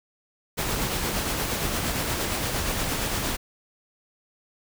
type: noise with tremolo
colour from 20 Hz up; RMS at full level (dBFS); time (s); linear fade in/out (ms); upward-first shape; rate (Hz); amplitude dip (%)
pink; -26; 0.57-3.37; 20; sine; 8.6; 30
effects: none